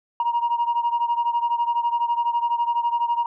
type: beating tone pair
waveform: sine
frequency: 942 / 954 Hz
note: A#5 / A#5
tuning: +18 / +40 cents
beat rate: 12 Hz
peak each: -20 / -23 dBFS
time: 0.2-3.26 s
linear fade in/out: 2 ms
effects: tanh soft clip ceiling -15 dBFS